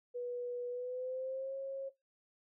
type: tone with pitch glide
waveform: sine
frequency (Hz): 488.3 to 541.8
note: B4 to C#5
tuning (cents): -20 to -40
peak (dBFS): -37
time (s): 0.14-1.9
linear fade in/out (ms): 20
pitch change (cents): +180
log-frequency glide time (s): 0.69-1.56
effects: noise-tail reverb RT60 0.2 s tail -20 dB re dry